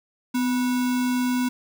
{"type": "tone with sample-and-hold", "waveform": "sine", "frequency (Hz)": 251.1, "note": "B3", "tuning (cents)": 29, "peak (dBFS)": -20, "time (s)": [0.34, 1.49], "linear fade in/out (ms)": 10, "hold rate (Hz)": 1225, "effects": []}